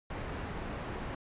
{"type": "low-pass noise", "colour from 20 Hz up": "pink", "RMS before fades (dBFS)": -39, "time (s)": [0.1, 1.15], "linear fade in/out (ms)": 5, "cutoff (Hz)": 1900, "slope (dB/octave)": 12, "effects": ["resampled to 8000 Hz"]}